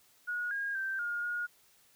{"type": "tone with pitch steps", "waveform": "sine", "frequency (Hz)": [1450, 1627, 1563, 1422, 1435], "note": ["F#6", "G#6", "G6", "F6", "F6"], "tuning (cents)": [-35, -36, -6, 31, 47], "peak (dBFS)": -32, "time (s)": [0.27, 1.47], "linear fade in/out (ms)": 20, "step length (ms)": 240, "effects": ["white hiss -65 dBFS RMS until 1.95 s"]}